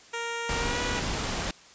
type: tone with pitch glide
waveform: 10% pulse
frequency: 466.2 to 488 Hz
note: A#4 to B4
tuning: 0 to -21 cents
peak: -22 dBFS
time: 0.13-1 s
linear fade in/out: 10 ms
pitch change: +79 cents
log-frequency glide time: 0.57-0.81 s
type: noise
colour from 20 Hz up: pink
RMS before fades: -30 dBFS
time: 0.49-1.51 s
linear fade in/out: 2 ms
effects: white hiss -52 dBFS RMS until 1.74 s + resampled to 16000 Hz